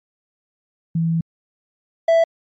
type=tone pair in turn; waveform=sine / triangle; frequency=164.81 / 661.3 Hz; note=E3 / E5; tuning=0 / +5 cents; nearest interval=2 octaves; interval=2405 cents; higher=second; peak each=-16 / -9 dBFS; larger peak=second; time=0.95-1.21 / 2.08-2.24 s; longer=first; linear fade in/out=5 ms; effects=MP3 32 kbps